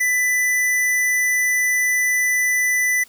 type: tone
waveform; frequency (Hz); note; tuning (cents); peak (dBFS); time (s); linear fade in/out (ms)
square; 1992; B6; +14; -17; 0-3.04; 10
effects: white hiss -50 dBFS RMS until 3.08 s